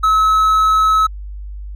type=tone; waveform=triangle; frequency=1291 Hz; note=E6; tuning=37 cents flat; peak=-8 dBFS; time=0.03-1.07 s; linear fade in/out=10 ms; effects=added 50 Hz sine -26 dBFS peak until 1.75 s